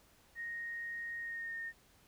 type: tone with pitch glide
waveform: sine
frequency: 1864.7 to 1834.8 Hz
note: A#6 to A#6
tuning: 0 to -28 cents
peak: -39 dBFS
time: 0.35-1.73 s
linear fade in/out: 50 ms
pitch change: -28 cents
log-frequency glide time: 1.2-1.55 s
effects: pink hiss -66 dBFS RMS until 2.07 s